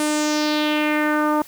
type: tone with low-pass filter sweep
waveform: sawtooth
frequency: 301.9 Hz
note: D4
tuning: 48 cents sharp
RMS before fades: -20 dBFS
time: 0-1.42 s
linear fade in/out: 2 ms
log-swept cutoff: 10000 to 1000 Hz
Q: 2.9
effects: white hiss -44 dBFS RMS until 1.47 s